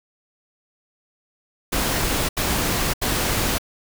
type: noise bursts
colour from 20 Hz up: pink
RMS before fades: -22 dBFS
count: 3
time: 1.72-3.584 s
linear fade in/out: 10 ms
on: 570 ms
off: 77 ms
effects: none